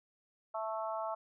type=harmonic tone; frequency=220 Hz; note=A3; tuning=in tune; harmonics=3 / 4 / 5 / 6; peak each=-38 / -40 / -42 / -44 dBFS; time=0.54-1.15 s; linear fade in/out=10 ms; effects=none